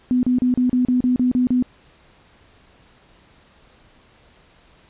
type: tone bursts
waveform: sine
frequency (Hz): 250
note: B3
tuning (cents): +21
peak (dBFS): -14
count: 10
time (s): 0.11-1.625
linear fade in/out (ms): 0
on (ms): 120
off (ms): 35
effects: pink hiss -53 dBFS RMS until 4.89 s + resampled to 8000 Hz